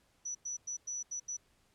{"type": "tone bursts at uneven times", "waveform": "sine", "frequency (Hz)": 5920, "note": "F#8", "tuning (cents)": 0, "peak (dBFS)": -36, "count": 6, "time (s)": [[0.25, 0.35], [0.45, 0.57], [0.67, 0.77], [0.87, 1.03], [1.11, 1.2], [1.28, 1.37]], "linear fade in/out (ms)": 10, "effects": ["pink hiss -71 dBFS RMS until 1.74 s", "low-pass 11000 Hz 12 dB/octave"]}